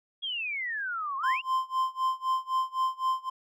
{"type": "exponential two-way sweep", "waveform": "sine", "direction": "down then up", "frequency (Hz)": [3349, 1053, 2971], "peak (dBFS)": -30, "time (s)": [0.22, 1.42], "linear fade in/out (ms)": 20, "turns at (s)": 1.17}
{"type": "tone with tremolo", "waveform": "triangle", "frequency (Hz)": 1042, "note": "C6", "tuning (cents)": -7, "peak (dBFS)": -21, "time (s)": [1.23, 3.3], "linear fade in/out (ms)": 10, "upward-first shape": "sine", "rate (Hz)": 3.9, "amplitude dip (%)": 95}
{"effects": []}